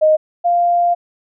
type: tone pair in turn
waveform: sine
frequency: 621 / 697 Hz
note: D#5 / F5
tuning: -3 / -4 cents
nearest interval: major second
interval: 199 cents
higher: second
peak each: -8 / -11 dBFS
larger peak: first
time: 0.01-0.17 / 0.44-0.95 s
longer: second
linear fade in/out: 20 ms
effects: none